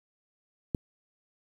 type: click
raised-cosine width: 3 ms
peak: -15 dBFS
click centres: 0.748 s
effects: 8-bit